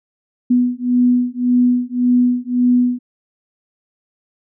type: beating tone pair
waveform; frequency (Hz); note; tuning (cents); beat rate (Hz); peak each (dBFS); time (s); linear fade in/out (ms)
sine; 245.8 / 247.6; B3 / B3; -8 / +5; 1.8; -15; 0.5-2.99; 10
effects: none